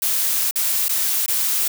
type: noise with dropouts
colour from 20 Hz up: blue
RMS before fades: -20 dBFS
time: 0.02-1.68 s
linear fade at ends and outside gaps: 5 ms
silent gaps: 0.511-0.557 / 0.884-0.892 / 1.262-1.28 s
effects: none